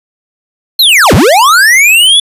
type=linear two-way sweep; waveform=square; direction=down then up; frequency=4280 to 61.1 to 3489 Hz; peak=-3 dBFS; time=0.79-2.2 s; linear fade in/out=5 ms; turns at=1.14 s; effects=resampled to 32000 Hz